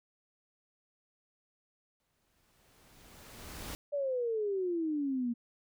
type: noise with exponential growth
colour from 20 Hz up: pink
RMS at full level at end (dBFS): -41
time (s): 2-3.75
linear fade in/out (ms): 0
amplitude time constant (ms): 380
type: exponential sweep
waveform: sine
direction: down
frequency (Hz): 587.3 to 232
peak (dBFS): -30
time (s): 3.92-5.34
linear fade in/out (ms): 20
effects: none